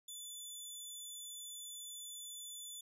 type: tone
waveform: 15% pulse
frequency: 3486 Hz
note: A7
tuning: 17 cents flat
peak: -39 dBFS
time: 0.08-2.81 s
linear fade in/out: 5 ms
effects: resampled to 32000 Hz